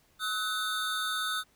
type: tone cluster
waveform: square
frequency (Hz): 1283 / 1490 / 3613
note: E6 / F#6 / A7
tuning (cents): -47 / +12 / +45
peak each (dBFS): -35 / -35 / -35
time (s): 0.19-1.44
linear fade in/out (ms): 50
effects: pink hiss -66 dBFS RMS until 1.55 s